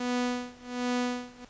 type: tone with tremolo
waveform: sawtooth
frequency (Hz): 246.6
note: B3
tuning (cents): -2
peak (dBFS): -22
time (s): 0-1.45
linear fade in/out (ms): 5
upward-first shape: sine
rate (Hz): 1.3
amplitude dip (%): 95
effects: pink hiss -56 dBFS RMS until 1.49 s + resampled to 16000 Hz